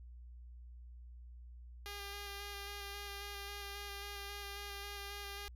5% pulse tone with vibrato, 403.5 Hz, G#4, 50 cents flat, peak -33 dBFS, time 1.86-5.48 s, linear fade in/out 0 ms, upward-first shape square, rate 3.7 Hz, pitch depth 13 cents each way, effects added 60 Hz sine -50 dBFS peak until 5.55 s

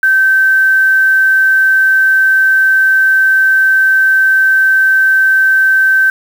sine tone with quantisation, 1549 Hz, G6, 21 cents flat, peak -6 dBFS, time 0.03-6.1 s, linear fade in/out 2 ms, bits 5, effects none

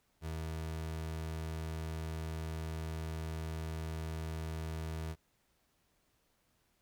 30% pulse tone, 80 Hz, D#2, 49 cents sharp, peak -35 dBFS, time 0.21-5.16 s, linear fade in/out 50 ms, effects pink hiss -75 dBFS RMS until 6.81 s

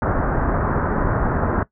pink low-pass noise, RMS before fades -20 dBFS, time 0.02-1.63 s, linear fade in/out 2 ms, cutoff 1600 Hz, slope 48 dB/octave, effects noise-tail reverb RT60 0.1 s tail -18 dB re dry

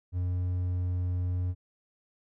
triangle tone, 89.9 Hz, F#2, 49 cents flat, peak -25 dBFS, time 0.12-1.55 s, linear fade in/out 50 ms, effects none

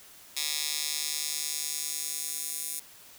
10% pulse tone with high-pass filter sweep, 150 Hz, D3, 37 cents sharp, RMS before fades -33 dBFS, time 0.36-2.8 s, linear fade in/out 10 ms, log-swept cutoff 4100 to 8800 Hz, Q 1.2, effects white hiss -52 dBFS RMS until 3.18 s

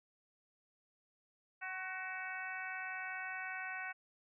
harmonic tone with a mistuned harmonic, 375.1 Hz, F#4, 24 cents sharp, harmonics 2 / 3 / 4 / 5 / 6 / 7, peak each -48 / -52 / -44 / -47 / -48 / -50 dBFS, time 1.61-3.93 s, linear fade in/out 20 ms, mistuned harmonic 3, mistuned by -36 cents, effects none

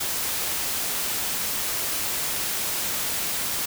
white noise, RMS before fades -27 dBFS, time 0-3.66 s, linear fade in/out 10 ms, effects none

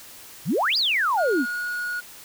sine exponential two-way sweep, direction up then down, 121.2 to 5070 to 220.6 Hz, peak -19 dBFS, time 0.45-1.46 s, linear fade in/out 50 ms, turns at 0.77 s
triangle tone with pitch glide, 1435 to 1449.2 Hz, F6 to F#6, +47 to -36 cents, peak -24 dBFS, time 1.17-2.01 s, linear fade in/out 20 ms, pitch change +17 cents, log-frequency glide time 1.32-1.62 s
effects white hiss -44 dBFS RMS until 2.24 s

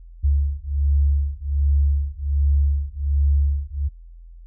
sine beating tone pair, 70.4 / 71.7 Hz, C#2 / D2, +27 / -41 cents, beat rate 1.3 Hz, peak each -20 dBFS, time 0.23-3.89 s, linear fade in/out 20 ms, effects noise-tail reverb RT60 0.2 s tail -24 dB re dry + added 42 Hz sine -39 dBFS peak until 4.46 s

